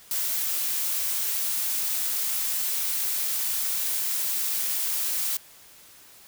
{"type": "noise", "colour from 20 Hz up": "blue", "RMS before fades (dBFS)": -27, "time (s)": [0.11, 5.37], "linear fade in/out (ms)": 2, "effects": ["white hiss -51 dBFS RMS until 6.27 s"]}